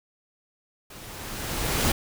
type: noise with level ramp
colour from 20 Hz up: pink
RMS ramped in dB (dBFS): -44 to -22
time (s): 0.9-1.92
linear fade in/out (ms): 5
effects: none